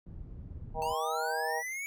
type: low-pass noise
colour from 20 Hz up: white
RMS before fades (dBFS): -44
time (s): 0.06-0.94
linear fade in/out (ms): 5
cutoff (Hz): 100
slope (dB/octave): 12
type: harmonic tone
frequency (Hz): 158.6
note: D#3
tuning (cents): +33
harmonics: 3 / 4 / 5 / 6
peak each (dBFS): -37 / -38 / -34 / -39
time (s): 0.74-1.63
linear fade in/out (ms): 50
type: linear sweep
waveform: square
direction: up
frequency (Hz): 880 to 2276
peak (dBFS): -36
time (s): 0.82-1.86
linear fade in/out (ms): 0
effects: none